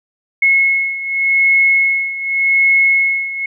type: beating tone pair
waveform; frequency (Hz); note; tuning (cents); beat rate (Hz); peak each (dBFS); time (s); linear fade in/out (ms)
sine; 2178 / 2178.86; C#7 / C#7; -31 / -30; 0.86; -12 / -16; 0.42-3.46; 5
effects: none